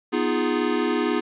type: chord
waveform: square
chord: F half-diminished seventh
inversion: second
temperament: equal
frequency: 246.9 / 311.1 / 349.2 / 415.3 Hz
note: Cb4 / Eb4 / F4 / Ab4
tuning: 0 / 0 / 0 / 0 cents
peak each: -27 dBFS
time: 0.12-1.21 s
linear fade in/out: 20 ms
effects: resampled to 8000 Hz + 9-bit